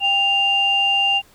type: tone pair together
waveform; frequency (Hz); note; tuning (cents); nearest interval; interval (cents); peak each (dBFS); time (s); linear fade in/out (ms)
sine; 791.1 / 2794; G5 / F7; +16 / 0; octave + minor seventh; 2184; -21 / -15; 0-1.22; 50
effects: tanh soft clip ceiling -7 dBFS + pink hiss -52 dBFS RMS until 1.34 s